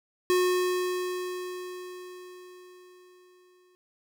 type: tone with exponential decay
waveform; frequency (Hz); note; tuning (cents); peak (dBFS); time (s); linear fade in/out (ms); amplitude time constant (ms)
square; 363.1; F#4; -33; -21; 0.3-3.75; 0; 750
effects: none